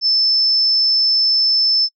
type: tone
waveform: sine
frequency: 5274 Hz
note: E8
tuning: in tune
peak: -12 dBFS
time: 0.01-1.89 s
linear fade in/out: 50 ms
effects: noise-tail reverb RT60 0.1 s tail -26 dB re dry